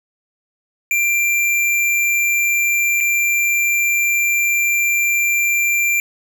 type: tone with dropouts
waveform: square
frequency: 2369 Hz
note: D7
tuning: 14 cents sharp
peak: -15 dBFS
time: 0.91-6 s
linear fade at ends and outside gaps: 1 ms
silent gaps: 3.004-3.008 s
effects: none